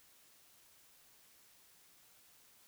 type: silence
effects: white hiss -65 dBFS RMS until 2.67 s